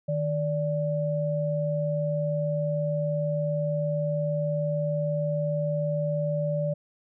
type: tone pair together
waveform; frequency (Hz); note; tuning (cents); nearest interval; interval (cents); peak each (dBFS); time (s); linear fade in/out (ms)
sine; 154.42 / 583; D#3 / D5; -13 / -13; octave + major seventh; 2300; -27; 0.08-6.74; 10
effects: none